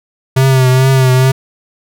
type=tone with vibrato; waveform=square; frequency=130.81 Hz; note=C3; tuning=in tune; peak=-7 dBFS; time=0.36-1.32 s; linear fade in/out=10 ms; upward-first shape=triangle; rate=2.3 Hz; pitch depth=47 cents each way; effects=none